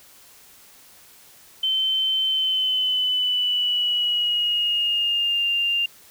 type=tone with pitch glide; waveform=sine; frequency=3083 to 2795 Hz; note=G7 to F7; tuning=-29 to +1 cents; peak=-19 dBFS; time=1.63-5.86 s; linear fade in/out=5 ms; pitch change=-170 cents; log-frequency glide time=2.27-5.46 s; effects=white hiss -50 dBFS RMS until 6.1 s